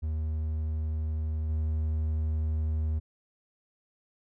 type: tone with level steps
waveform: triangle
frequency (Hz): 78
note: D#2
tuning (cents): +5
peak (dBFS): -26 / -24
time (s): 0.02-3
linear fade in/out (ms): 20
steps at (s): 1.49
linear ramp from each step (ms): 10
effects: none